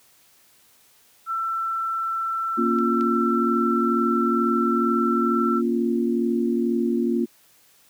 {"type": "tone", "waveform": "sine", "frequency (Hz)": 1339, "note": "E6", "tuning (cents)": 27, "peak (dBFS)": -23, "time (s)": [1.26, 5.62], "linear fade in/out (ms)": 50}
{"type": "chord", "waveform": "sine", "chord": "Bb minor", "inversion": "none", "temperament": "equal with one note detuned", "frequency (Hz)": [235, 277.2, 349.2], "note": ["Bb3", "Db4", "F4"], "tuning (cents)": [14, 0, 0], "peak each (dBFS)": [-22, -27, -24], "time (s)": [2.57, 7.26], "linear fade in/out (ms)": 20}
{"type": "clicks", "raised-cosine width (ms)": 0.2, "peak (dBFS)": [-27, -23], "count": 2, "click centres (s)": [2.787, 3.01]}
{"effects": ["white hiss -57 dBFS RMS until 7.89 s", "high-pass 60 Hz 12 dB/octave"]}